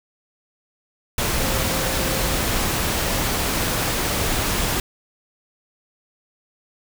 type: tone in noise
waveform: sine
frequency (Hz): 530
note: C5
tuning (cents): +22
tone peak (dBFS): -31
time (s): 1.4-2.4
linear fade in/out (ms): 2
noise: pink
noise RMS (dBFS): -22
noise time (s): 1.18-4.8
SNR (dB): -12
effects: none